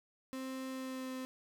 35% pulse tone with pitch glide, 262.3 to 258.8 Hz, C4 to C4, +4 to -19 cents, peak -38 dBFS, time 0.33-1.25 s, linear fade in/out 0 ms, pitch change -23 cents, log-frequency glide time 0.69-1.14 s, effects none

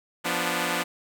5% pulse chord, B diminished, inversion second, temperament equal, 174.61 / 246.9 / 293.7 Hz, F3 / B3 / D4, 0 / 0 / 0 cents, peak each -18 dBFS, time 0.24-0.84 s, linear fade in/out 20 ms, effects none

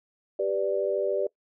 sine chord, G major, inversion none, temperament equal, 392 / 493.9 / 587.3 Hz, G4 / B4 / D5, 0 / 0 / 0 cents, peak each -28 / -30 / -27 dBFS, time 0.39-1.27 s, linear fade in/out 5 ms, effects noise-tail reverb RT60 0.1 s tail -22 dB re dry

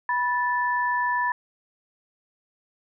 sine tone pair together, 980.4 / 1753 Hz, B5 / A6, -13 / -7 cents, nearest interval minor seventh, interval 1006 cents, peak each -23 / -26 dBFS, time 0.09-1.32 s, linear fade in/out 2 ms, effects none

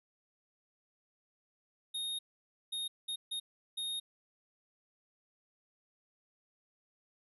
square tone bursts at uneven times, 3713 Hz, A#7, 8 cents flat, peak -36 dBFS, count 5, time 1.94-2.19 / 2.72-2.88 / 3.08-3.16 / 3.31-3.4 / 3.77-4 s, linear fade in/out 10 ms, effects resampled to 32000 Hz

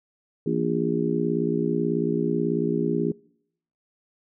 harmonic tone with a mistuned harmonic, 58.27 Hz, A#1, in tune, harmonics 3 / 4 / 5 / 6 / 7, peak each -28 / -28 / -28 / -28 / -28 dBFS, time 0.46-3.12 s, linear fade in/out 5 ms, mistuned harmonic 3, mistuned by -110 cents, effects noise-tail reverb RT60 0.7 s tail -24 dB re dry

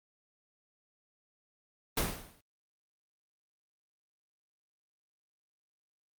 pink noise with exponential decay, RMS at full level -26 dBFS, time 1.97-2.41 s, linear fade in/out 5 ms, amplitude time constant 95 ms, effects Opus 32 kbps

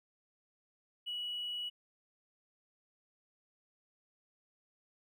sine tone with hard clipping, 2930 Hz, F#7, 18 cents flat, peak -37 dBFS, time 1.06-1.7 s, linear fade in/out 20 ms, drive 1 dB, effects none

